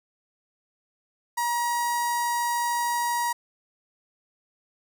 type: tone with notch filter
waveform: sawtooth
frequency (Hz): 953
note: A#5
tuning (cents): +38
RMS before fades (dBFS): -26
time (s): 1.37-3.33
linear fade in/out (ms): 10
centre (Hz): 3100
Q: 1
effects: none